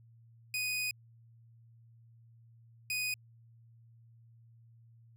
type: tone bursts at uneven times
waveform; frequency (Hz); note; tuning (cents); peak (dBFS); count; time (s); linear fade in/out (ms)
sawtooth; 2489; D#7; 0; -29; 2; 0.54-0.91 / 2.9-3.14; 2
effects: added 115 Hz sine -57 dBFS peak until 5.16 s